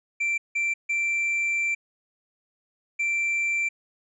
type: tone bursts at uneven times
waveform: triangle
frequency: 2349 Hz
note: D7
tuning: in tune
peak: -21 dBFS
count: 4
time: 0.2-0.38 / 0.55-0.74 / 0.89-1.75 / 2.99-3.69 s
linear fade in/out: 10 ms
effects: resampled to 22050 Hz